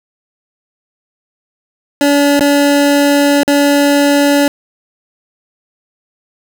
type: tone with dropouts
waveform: 25% pulse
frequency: 285.9 Hz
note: D4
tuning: 46 cents flat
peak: -4 dBFS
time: 2.01-4.48 s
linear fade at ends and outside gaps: 1 ms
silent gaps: 2.395-2.408 / 3.433-3.478 s
effects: none